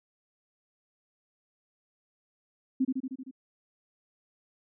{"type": "tone with echo", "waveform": "sine", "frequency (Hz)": 261.6, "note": "C4", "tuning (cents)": 0, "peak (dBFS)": -22, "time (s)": [2.8, 2.85], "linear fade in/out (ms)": 10, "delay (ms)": 77, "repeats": 6, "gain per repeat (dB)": -3, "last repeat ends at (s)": 3.312, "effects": []}